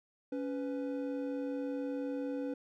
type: tone pair together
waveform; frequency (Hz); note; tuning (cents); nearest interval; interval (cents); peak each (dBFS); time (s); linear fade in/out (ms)
triangle; 279.8 / 498.6; C#4 / B4; +16 / +16; minor seventh; 1000; -34 / -37; 0.32-2.54; 5
effects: none